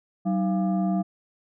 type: tone with frequency modulation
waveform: sine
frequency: 189.9 Hz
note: F#3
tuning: 45 cents sharp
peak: -21 dBFS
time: 0.25-1.03 s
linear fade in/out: 20 ms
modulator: 502 Hz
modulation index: 0.77
effects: none

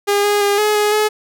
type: tone with pitch steps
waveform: sawtooth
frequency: 406.1 / 411.9 / 405.3 / 423 / 418.2 / 425.8 Hz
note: G#4 / G#4 / G#4 / G#4 / G#4 / G#4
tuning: -39 / -14 / -42 / +32 / +12 / +43 cents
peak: -9 dBFS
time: 0.07-1.09 s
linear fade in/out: 20 ms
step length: 170 ms
effects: none

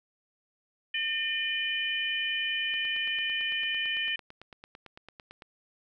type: harmonic tone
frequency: 605 Hz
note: D#5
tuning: 49 cents flat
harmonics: 3 / 4 / 5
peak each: -33 / -33 / -31 dBFS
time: 0.94-4.16 s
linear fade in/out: 5 ms
type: click train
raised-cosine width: 0.3 ms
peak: -30 dBFS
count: 25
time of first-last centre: 2.74-5.422 s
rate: 8.95 Hz
effects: none

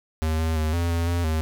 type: tone with pitch steps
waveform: square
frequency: 79.1 / 80.5 / 78 / 85.4 / 84.4 / 86.3 / 79.1 Hz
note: D#2 / E2 / D#2 / F2 / E2 / F2 / D#2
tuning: +29 / -41 / +5 / -38 / +41 / -20 / +29 cents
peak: -22 dBFS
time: 0.22-1.41 s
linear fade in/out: 0 ms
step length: 170 ms
effects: none

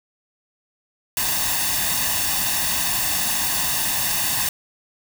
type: noise with comb filter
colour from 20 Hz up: white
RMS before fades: -22 dBFS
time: 1.17-4.49 s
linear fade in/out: 2 ms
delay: 1.1 ms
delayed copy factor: +0.7
effects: none

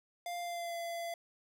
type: tone with pitch glide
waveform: square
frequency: 698.5 to 680.2 Hz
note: F5 to F5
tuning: 0 to -46 cents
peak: -38 dBFS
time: 0.26-1.14 s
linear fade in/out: 2 ms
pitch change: -46 cents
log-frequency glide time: 0.4-0.76 s
effects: none

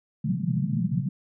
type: band-pass noise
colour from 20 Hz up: white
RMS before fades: -26 dBFS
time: 0.24-1.09 s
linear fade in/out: 5 ms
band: 120 to 220 Hz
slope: 96 dB/octave
effects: none

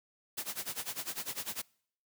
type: noise with tremolo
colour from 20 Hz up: white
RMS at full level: -36 dBFS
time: 0.37-1.62 s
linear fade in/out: 10 ms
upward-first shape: sine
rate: 10 Hz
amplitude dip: 90%
effects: noise-tail reverb RT60 0.6 s tail -25 dB re dry + high-pass 100 Hz 12 dB/octave

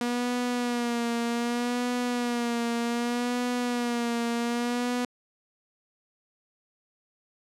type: tone with vibrato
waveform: sawtooth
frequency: 240 Hz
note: B3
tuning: 49 cents flat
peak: -22 dBFS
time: 0.01-5.05 s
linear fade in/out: 2 ms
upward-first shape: sine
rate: 0.65 Hz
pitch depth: 41 cents each way
effects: low-pass 10000 Hz 12 dB/octave

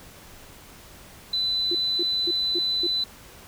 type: tone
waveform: sine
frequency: 4004 Hz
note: B7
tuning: 23 cents sharp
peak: -22 dBFS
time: 1.33-3.04 s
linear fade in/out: 5 ms
type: tone bursts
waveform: sine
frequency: 349.2 Hz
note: F4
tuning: in tune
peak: -26 dBFS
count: 5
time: 1.71-2.87 s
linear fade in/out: 5 ms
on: 40 ms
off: 240 ms
effects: pink hiss -47 dBFS RMS until 3.47 s

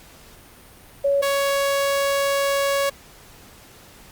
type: tone pair in turn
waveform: sine / sawtooth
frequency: 560 / 557.4 Hz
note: C#5 / C#5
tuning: +18 / +9 cents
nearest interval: unison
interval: 9 cents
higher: first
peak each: -16 / -15 dBFS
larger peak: second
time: 1.04-1.22 / 1.22-2.9 s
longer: second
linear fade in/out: 10 ms
effects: pink hiss -47 dBFS RMS until 4.11 s + Opus 48 kbps

